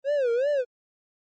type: tone with vibrato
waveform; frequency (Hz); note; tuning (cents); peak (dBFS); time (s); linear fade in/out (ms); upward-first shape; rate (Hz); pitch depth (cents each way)
triangle; 523.3; C5; 0; -19; 0.04-0.65; 50; sine; 2.7; 210
effects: MP3 32 kbps